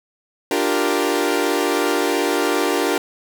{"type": "chord", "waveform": "sawtooth", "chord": "G minor seventh", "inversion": "second", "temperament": "equal", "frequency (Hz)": [293.7, 349.2, 392, 466.2], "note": ["D4", "F4", "G4", "Bb4"], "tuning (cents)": [0, 0, 0, 0], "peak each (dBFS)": -19, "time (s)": [0.51, 2.98], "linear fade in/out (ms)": 2, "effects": []}